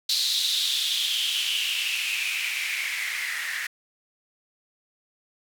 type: noise with band-pass filter sweep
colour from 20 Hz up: blue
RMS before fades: -27 dBFS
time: 0.09-3.67 s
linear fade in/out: 5 ms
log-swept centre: 4100 to 1800 Hz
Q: 6.3
effects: none